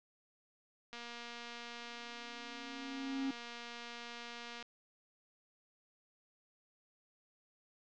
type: click train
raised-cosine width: 0.2 ms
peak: -30 dBFS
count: 877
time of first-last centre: 0.93-4.626 s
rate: 237 Hz
type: tone with exponential growth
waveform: triangle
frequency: 269.8 Hz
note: C#4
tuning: 47 cents flat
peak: -31 dBFS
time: 1.79-3.31 s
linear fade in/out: 5 ms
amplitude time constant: 330 ms
effects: low-pass 5000 Hz 12 dB/octave